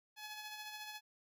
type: tone with tremolo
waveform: 10% pulse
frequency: 850 Hz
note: G#5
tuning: 40 cents sharp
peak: -36 dBFS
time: 0.16-1.01 s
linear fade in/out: 50 ms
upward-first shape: sine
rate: 14 Hz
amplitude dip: 40%
effects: none